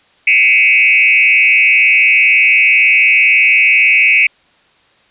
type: tone with frequency modulation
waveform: sine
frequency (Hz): 2397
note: D7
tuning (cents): +35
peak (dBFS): -6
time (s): 0.27-4.27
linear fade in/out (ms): 5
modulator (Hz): 124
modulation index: 2.1
effects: white hiss -51 dBFS RMS until 5.1 s + resampled to 8000 Hz